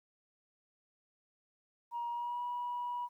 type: tone with pitch glide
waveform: sine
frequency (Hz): 948 to 971.3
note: A#5 to B5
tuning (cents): +29 to -29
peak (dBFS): -34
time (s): 1.91-3.09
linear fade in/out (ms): 50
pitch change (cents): +42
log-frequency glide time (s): 2.09-2.42
effects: tanh soft clip ceiling -31 dBFS + 12-bit